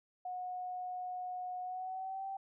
sine tone with pitch glide, 729 to 776.8 Hz, F#5 to G5, -26 to -16 cents, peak -38 dBFS, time 0.25-2.37 s, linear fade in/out 5 ms, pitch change +110 cents, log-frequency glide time 1.62-2.26 s, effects none

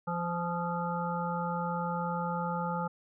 harmonic tone with a mistuned harmonic, 172.2 Hz, F3, 24 cents flat, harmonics 1 / 3 / 5 / 7 / 8, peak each -34 / -38 / -35 / -38 / -42 dBFS, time 0.07-2.88 s, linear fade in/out 10 ms, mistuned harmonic 7, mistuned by +46 cents, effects none

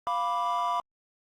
triangle chord, B diminished, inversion second, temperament equal, 698.5 / 987.8 / 1174.7 Hz, F5 / B5 / D6, 0 / 0 / 0 cents, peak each -29 / -26 / -28 dBFS, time 0.07-0.8 s, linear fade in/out 0 ms, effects tanh soft clip ceiling -18 dBFS + Opus 48 kbps

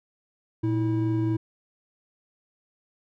triangle tone pair together, 115.8 / 323.4 Hz, A#2 / E4, -11 / -33 cents, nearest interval octave + tritone, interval 1778 cents, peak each -23 dBFS, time 0.63-1.37 s, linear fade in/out 10 ms, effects none

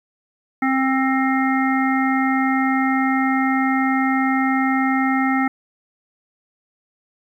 harmonic tone, 264.9 Hz, C4, 22 cents sharp, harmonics 1 / 3 / 5 / 7 / 8, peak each -18 / -23 / -25 / -26 / -27 dBFS, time 0.62-5.48 s, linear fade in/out 5 ms, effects 9-bit

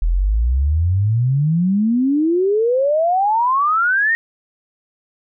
sine exponential sweep, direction up, 39.64 to 1879 Hz, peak -13 dBFS, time 0.02-4.15 s, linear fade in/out 0 ms, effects none

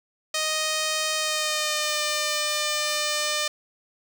5% pulse tone with pitch glide, 622.3 to 600.1 Hz, D#5 to D5, 0 to +37 cents, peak -12 dBFS, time 0.34-3.48 s, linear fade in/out 5 ms, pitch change -63 cents, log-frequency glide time 1.18-2.04 s, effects none

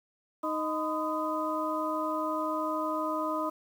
harmonic tone with a mistuned harmonic, 311.1 Hz, D#4, in tune, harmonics 1 / 2 / 3 / 4, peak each -34 / -34 / -34 / -34 dBFS, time 0.43-3.5 s, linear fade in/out 10 ms, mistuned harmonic 3, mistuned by +140 cents, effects 9-bit

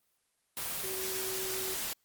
sine tone in noise, 378.2 Hz, F#4, 38 cents sharp, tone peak -39 dBFS, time 0.84-1.74 s, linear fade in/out 0 ms, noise white, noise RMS -36 dBFS, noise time 0.57-1.93 s, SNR -6 dB, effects white hiss -75 dBFS RMS until 2.04 s + Opus 24 kbps

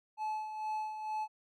triangle tone with tremolo, 862 Hz, A5, 36 cents flat, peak -31 dBFS, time 0.17-1.28 s, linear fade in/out 50 ms, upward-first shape sine, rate 2.2 Hz, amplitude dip 55%, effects none

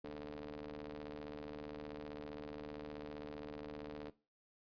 sawtooth ring-modulated tone, 75.3 Hz, D2, 44 cents sharp, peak -38 dBFS, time 0.04-4.1 s, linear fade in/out 5 ms, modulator 367 Hz, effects noise-tail reverb RT60 0.3 s tail -18 dB re dry + resampled to 11025 Hz

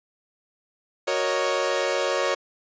sawtooth chord, D# minor seventh, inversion first, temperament equal, 370 / 466.2 / 554.4 / 622.3 Hz, F#4 / A#4 / C#5 / D#5, 0 / 0 / 0 / 0 cents, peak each -26 / -25 / -21 / -26 dBFS, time 1.07-2.35 s, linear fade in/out 10 ms, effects resampled to 16000 Hz

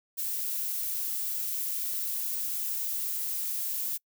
violet noise, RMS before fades -32 dBFS, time 0.17-3.98 s, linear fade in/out 20 ms, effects noise-tail reverb RT60 0.1 s tail -26 dB re dry

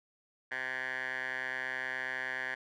10% pulse tone with band-pass filter, 129.6 Hz, C3, 16 cents flat, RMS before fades -37 dBFS, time 0.51-2.55 s, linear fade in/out 10 ms, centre 1700 Hz, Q 5.6, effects none

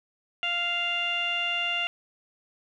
15% pulse tone with low-pass filter, 697 Hz, F5, 4 cents flat, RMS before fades -28 dBFS, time 0.43-1.87 s, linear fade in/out 0 ms, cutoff 3000 Hz, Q 9.9, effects none

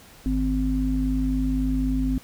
harmonic tone, 51.91 Hz, G#1, in tune, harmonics 1 / 3 / 5, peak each -24 / -33 / -23 dBFS, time 0.26-2.18 s, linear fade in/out 0 ms, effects pink hiss -49 dBFS RMS until 2.23 s

